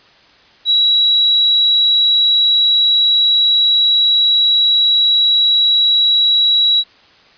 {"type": "tone", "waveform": "sine", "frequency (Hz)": 3890, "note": "B7", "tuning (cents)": -27, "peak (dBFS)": -9, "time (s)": [0.65, 6.84], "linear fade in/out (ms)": 50, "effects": ["white hiss -47 dBFS RMS until 7.37 s", "resampled to 11025 Hz"]}